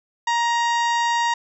harmonic tone, 940 Hz, A#5, 14 cents sharp, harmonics 1 / 2 / 3 / 4 / 5 / 6 / 7 / 8, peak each -19 / -25 / -33 / -32 / -38 / -38 / -37 / -41 dBFS, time 0.27-1.34 s, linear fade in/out 5 ms, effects none

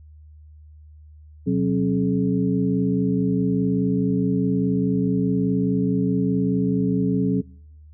sine tone cluster, 126.3 / 185.2 / 270 / 424.7 Hz, B2 / F#3 / C#4 / G#4, +39 / +2 / -45 / +39 cents, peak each -27 / -21 / -22 / -28 dBFS, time 1.46-7.42 s, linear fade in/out 20 ms, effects noise-tail reverb RT60 0.8 s tail -26 dB re dry + added 76 Hz sine -43 dBFS peak until 7.93 s

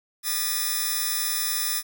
5% pulse tone cluster, 1221 / 1726 / 1959 / 5270 Hz, D#6 / A6 / B6 / E8, -33 / -34 / -15 / -1 cents, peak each -21 dBFS, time 0.23-1.83 s, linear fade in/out 50 ms, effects none

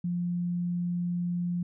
sine tone, 175.3 Hz, F3, 7 cents sharp, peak -27 dBFS, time 0.04-1.63 s, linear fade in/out 5 ms, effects none

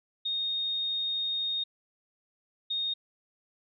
sine tone pair in turn, 3704 / 3704 Hz, A#7 / A#7, -12 / -12 cents, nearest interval unison, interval 0 cents, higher neither, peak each -28 dBFS, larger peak neither, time 0.25-1.64 / 2.7-2.94 s, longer first, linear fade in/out 10 ms, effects none

